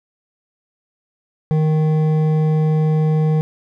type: tone with hard clipping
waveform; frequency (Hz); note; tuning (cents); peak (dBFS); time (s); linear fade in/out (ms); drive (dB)
triangle; 155.56; D#3; 0; -15; 1.51-3.41; 0; 13
effects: none